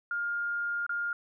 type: tone with dropouts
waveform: sine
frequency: 1411 Hz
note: F6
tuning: 17 cents sharp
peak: -29 dBFS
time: 0.11-1.13 s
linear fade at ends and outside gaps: 2 ms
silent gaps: 0.865-0.893 s
effects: none